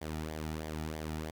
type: tone with flanger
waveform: sawtooth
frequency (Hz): 78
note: D#2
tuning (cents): +5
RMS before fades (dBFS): -39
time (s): 0.01-1.31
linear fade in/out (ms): 10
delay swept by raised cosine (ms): 0.73 to 1.93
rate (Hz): 3.1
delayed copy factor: -0.65
effects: 10-bit